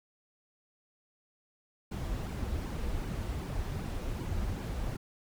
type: noise with flanger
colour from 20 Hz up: brown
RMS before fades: -35 dBFS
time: 1.91-4.97 s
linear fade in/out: 10 ms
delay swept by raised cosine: 1.5 to 7.3 ms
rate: 2.6 Hz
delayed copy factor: -0.6
effects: none